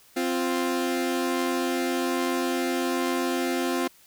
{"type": "tone pair together", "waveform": "sawtooth", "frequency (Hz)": [261.6, 349.2], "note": ["C4", "F4"], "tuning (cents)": [0, 0], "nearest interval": "perfect fourth", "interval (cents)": 500, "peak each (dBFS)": [-23, -23], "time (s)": [0.16, 3.88], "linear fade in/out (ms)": 10, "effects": ["white hiss -56 dBFS RMS until 4.06 s"]}